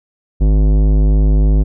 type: tone with tanh clipping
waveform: sine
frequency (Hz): 51.5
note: G#1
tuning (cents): -14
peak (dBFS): -10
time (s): 0.4-1.64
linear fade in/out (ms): 20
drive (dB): 16
effects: none